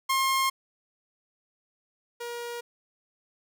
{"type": "tone pair in turn", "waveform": "sawtooth", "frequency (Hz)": [1068, 475.7], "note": ["C6", "A#4"], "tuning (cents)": [35, 35], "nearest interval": "octave + major second", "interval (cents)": 1400, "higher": "first", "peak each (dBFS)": [-19, -30], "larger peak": "first", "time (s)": [[0.09, 0.5], [2.2, 2.61]], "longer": "neither", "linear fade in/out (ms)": 10, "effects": []}